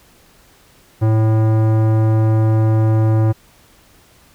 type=tone with tanh clipping; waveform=sine; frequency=110 Hz; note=A2; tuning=in tune; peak=-13 dBFS; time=1.01-3.33 s; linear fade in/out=20 ms; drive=17 dB; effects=pink hiss -50 dBFS RMS until 4.34 s